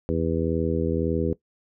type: harmonic tone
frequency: 81.8 Hz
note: E2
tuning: 13 cents flat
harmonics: 1 / 2 / 3 / 4 / 5 / 6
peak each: -29 / -29 / -29 / -29 / -29 / -29 dBFS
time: 0.09-1.33 s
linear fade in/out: 0 ms
effects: noise-tail reverb RT60 0.1 s tail -18 dB re dry